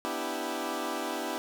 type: chord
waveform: 15% pulse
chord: E minor seventh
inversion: second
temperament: equal with one note detuned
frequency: 248.4 / 293.7 / 329.6 / 392 Hz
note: B3 / D4 / E4 / G4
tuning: +10 / 0 / 0 / 0 cents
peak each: -32 / -31 / -30 / -31 dBFS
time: 0.05-1.38 s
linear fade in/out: 0 ms
effects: none